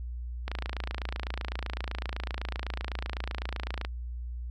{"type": "click train", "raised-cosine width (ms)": 0.3, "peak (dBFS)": -18, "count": 95, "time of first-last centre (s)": [0.48, 3.849], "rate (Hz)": 27.9, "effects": ["added 60 Hz sine -34 dBFS peak until 4.5 s"]}